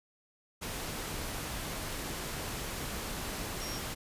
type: tone in noise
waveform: sine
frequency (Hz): 5588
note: F8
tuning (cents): 0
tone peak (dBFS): -42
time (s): 3.6-3.8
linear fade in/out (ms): 20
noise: pink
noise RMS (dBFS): -38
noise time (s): 0.61-3.95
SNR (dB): -7
effects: resampled to 32000 Hz